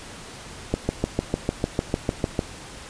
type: click train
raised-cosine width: 2 ms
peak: -7 dBFS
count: 12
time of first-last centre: 0.74-2.392 s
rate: 6.66 Hz
effects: pink hiss -40 dBFS RMS until 2.89 s + resampled to 22050 Hz